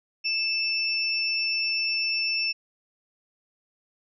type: tone pair together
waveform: sine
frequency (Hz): 2637 / 5404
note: E7 / E8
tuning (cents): 0 / +42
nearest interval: octave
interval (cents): 1242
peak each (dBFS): -26 / -27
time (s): 0.24-2.53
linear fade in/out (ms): 20
effects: none